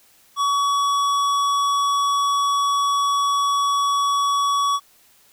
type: tone with hard clipping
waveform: sine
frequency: 1130 Hz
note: C#6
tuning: 33 cents sharp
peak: -19 dBFS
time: 0.36-4.8 s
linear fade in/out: 50 ms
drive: 13 dB
effects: white hiss -55 dBFS RMS until 5.32 s